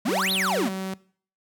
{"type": "exponential two-way sweep", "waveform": "square", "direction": "up then down", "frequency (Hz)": [187.3, 4369, 187.3], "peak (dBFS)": -23, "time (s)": [0.05, 0.69], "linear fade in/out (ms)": 10, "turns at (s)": 0.32}
{"type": "tone", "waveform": "sawtooth", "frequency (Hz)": 190.1, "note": "F#3", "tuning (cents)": 47, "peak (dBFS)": -25, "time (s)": [0.08, 0.94], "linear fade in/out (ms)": 2}
{"effects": ["noise-tail reverb RT60 0.5 s tail -21 dB re dry"]}